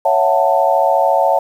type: chord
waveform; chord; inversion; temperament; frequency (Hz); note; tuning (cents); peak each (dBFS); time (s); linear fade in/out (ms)
sine; F# minor seventh; second; just; 555 / 666 / 740 / 888; C#5 / E5 / F#5 / A5; +2 / +18 / 0 / +16; -16; 0.05-1.39; 5
effects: 7-bit